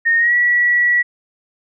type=tone with pitch glide; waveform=sine; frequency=1845 to 1937.8 Hz; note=A#6 to B6; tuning=-18 to -33 cents; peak=-11 dBFS; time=0.05-1.03 s; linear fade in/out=20 ms; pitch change=+85 cents; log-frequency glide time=0.18-0.34 s; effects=none